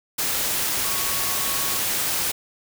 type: tone in noise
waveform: sine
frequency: 1108 Hz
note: C#6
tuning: 1 cent flat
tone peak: -35 dBFS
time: 0.83-1.78 s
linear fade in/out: 10 ms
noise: white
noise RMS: -24 dBFS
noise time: 0.18-2.32 s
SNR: -14 dB
effects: none